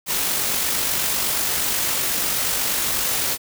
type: noise with amplitude modulation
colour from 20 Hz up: white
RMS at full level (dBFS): -21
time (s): 0.06-3.38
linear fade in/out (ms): 50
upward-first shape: sine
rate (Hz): 48.2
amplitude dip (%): 25
effects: none